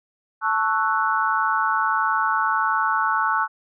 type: chord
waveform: sine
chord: F# minor seventh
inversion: first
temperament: equal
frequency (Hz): 880 / 1108.7 / 1318.5 / 1480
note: A5 / C#6 / E6 / F#6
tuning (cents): 0 / 0 / 0 / 0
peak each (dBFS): -24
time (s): 0.41-3.48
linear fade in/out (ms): 50
effects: none